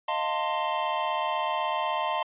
square chord, F dominant seventh, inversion third, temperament equal with one note detuned, 622.3 / 698.5 / 895.4 / 1046.5 Hz, Eb5 / F5 / A5 / C6, 0 / 0 / +30 / 0 cents, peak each -34 / -34 / -31 / -31 dBFS, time 0.08-2.23 s, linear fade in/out 5 ms, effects resampled to 8000 Hz

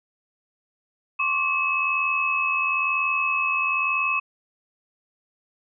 sine tone cluster, 1073 / 1154 / 2576 Hz, C6 / D6 / E7, +43 / -31 / -41 cents, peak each -28 / -28 / -22 dBFS, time 1.19-4.2 s, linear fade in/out 10 ms, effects none

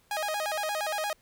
sawtooth tone with vibrato, 718 Hz, F5, 48 cents sharp, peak -25 dBFS, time 0.11-1.13 s, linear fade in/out 2 ms, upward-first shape square, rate 8.6 Hz, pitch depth 240 cents each way, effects pink hiss -65 dBFS RMS until 1.21 s

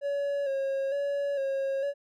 triangle tone with vibrato, 554.4 Hz, C#5, in tune, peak -25 dBFS, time 0.01-1.94 s, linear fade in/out 50 ms, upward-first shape square, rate 1.1 Hz, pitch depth 36 cents each way, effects none

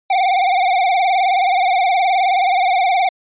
square tone with vibrato, 745 Hz, F#5, 12 cents sharp, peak -13 dBFS, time 0.1-3.09 s, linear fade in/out 5 ms, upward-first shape sine, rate 19 Hz, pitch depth 96 cents each way, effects resampled to 8000 Hz

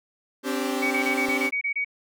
sawtooth chord, C suspended second, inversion none, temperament equal with one note detuned, 261.6 / 288 / 392 Hz, C4 / D4 / G4, 0 / -34 / 0 cents, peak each -24 / -26 / -26 dBFS, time 0.43-1.51 s, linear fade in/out 50 ms
sine tone bursts, 2252 Hz, C#7, 27 cents sharp, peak -23 dBFS, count 9, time 0.82-1.847 s, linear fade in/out 10 ms, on 91 ms, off 26 ms
click, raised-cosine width 2 ms, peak -29 dBFS, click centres 1.286 s
effects none

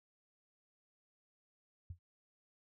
sine tone with exponential decay, 87.31 Hz, F2, in tune, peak -40 dBFS, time 1.9-1.99 s, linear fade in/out 5 ms, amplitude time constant 19 ms, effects none

